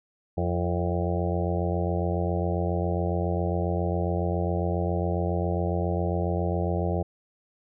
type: harmonic tone with a mistuned harmonic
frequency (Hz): 87.31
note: F2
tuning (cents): 0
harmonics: 1 / 2 / 4 / 5 / 6 / 7 / 8 / 9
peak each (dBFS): -27 / -30 / -33 / -34 / -35 / -35 / -36 / -37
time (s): 0.37-7.03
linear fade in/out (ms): 10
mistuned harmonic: 4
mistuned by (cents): -41
effects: none